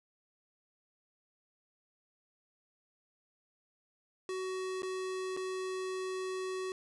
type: tone with dropouts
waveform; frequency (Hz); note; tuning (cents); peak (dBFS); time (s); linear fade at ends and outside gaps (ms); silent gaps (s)
square; 374.4; F#4; +20; -36; 4.29-6.72; 1; 4.821-4.831 / 5.366-5.372
effects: resampled to 22050 Hz + 12-bit